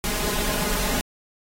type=noise with comb filter; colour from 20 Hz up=pink; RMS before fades=-25 dBFS; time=0.04-1.01 s; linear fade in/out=0 ms; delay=4.8 ms; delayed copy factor=+0.95; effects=AAC 48 kbps